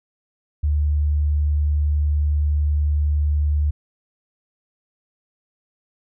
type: tone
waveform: sine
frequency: 74.1 Hz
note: D2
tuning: 16 cents sharp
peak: -16 dBFS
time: 0.63-3.71 s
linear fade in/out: 10 ms
effects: none